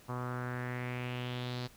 sawtooth tone with low-pass filter sweep, 123.9 Hz, B2, 6 cents sharp, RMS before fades -38 dBFS, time 0.08-1.68 s, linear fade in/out 20 ms, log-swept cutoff 1100 to 4500 Hz, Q 3.6, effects pink hiss -59 dBFS RMS until 1.76 s

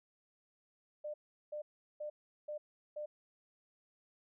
sine tone bursts, 599 Hz, D5, 34 cents sharp, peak -39 dBFS, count 5, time 1.04-3.06 s, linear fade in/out 10 ms, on 100 ms, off 380 ms, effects none

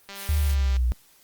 click train, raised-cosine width 0.2 ms, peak -22 dBFS, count 135, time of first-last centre 0.09-0.767 s, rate 198 Hz
white high-pass noise, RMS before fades -38 dBFS, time 0.14-0.56 s, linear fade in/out 50 ms, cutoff 1900 Hz, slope 12 dB/octave
sine linear sweep, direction down, 77.1 to 59 Hz, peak -19 dBFS, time 0.29-0.92 s, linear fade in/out 0 ms
effects white hiss -57 dBFS RMS until 1.23 s + Opus 32 kbps

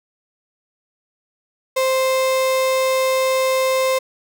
35% pulse tone, 523.3 Hz, C5, in tune, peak -14 dBFS, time 1.76-3.99 s, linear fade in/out 10 ms, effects none

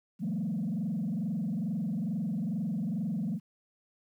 sine tone with frequency modulation, 196 Hz, G3, in tune, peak -28 dBFS, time 0.19-3.4 s, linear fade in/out 50 ms, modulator 22.3 Hz, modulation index 1.8, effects tanh soft clip ceiling -26 dBFS + 11-bit

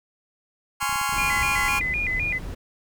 sawtooth chord, Db major seventh, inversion second, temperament just, 831.5 / 1039.4 / 1108.7 / 1385.9 Hz, Ab5 / C6 / Db6 / F6, +2 / -12 / 0 / -14 cents, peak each -25 dBFS, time 0.8-1.8 s, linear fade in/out 20 ms
clicks, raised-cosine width 5 ms, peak -29 dBFS, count 9, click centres 0.828 / 0.894 / 0.927 / 0.958 / 1.014 / 1.093 / 1.127 / 1.181 / 1.247 s
brown noise, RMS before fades -33 dBFS, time 1.12-2.55 s, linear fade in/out 10 ms
sine tone with vibrato, 2217 Hz, C#7, in tune, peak -23 dBFS, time 1.17-2.39 s, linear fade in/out 20 ms, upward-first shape square, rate 3.9 Hz, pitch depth 160 cents each way
effects none

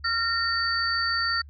sine tone cluster, 1377 / 1837 / 4563 Hz, F6 / A#6 / C#8, -25 / -26 / +49 cents, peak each -27 / -28 / -27 dBFS, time 0.04-1.42 s, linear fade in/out 10 ms, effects added 72 Hz sine -43 dBFS peak until 1.49 s + Opus 48 kbps

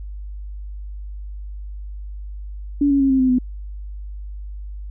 sine tone with pitch steps, 285.7 / 278.5 / 271.5 / 264.7 / 258.1 / 251.6 Hz, D4 / C#4 / C#4 / C4 / C4 / B3, -48 / +8 / -36 / +20 / -23 / +32 cents, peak -13 dBFS, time 2.81-3.386 s, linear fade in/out 5 ms, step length 96 ms, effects added 50 Hz sine -29 dBFS peak until 4.9 s

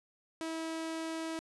sawtooth tone, 324 Hz, E4, 30 cents flat, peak -32 dBFS, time 0.41-1.39 s, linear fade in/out 0 ms, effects resampled to 24000 Hz

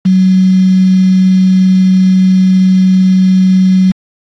sine tone with quantisation, 187 Hz, F#3, 19 cents sharp, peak -4 dBFS, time 0.05-3.92 s, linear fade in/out 10 ms, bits 4, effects low-pass 4000 Hz 12 dB/octave + AAC 32 kbps

